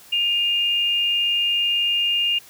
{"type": "tone pair together", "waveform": "sine", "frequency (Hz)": [2456, 2818], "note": ["D#7", "F7"], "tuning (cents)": [-23, 15], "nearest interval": "major second", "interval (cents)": 238, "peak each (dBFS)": [-28, -18], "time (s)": [0.12, 2.39], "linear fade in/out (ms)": 10, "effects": ["white hiss -47 dBFS RMS until 2.49 s"]}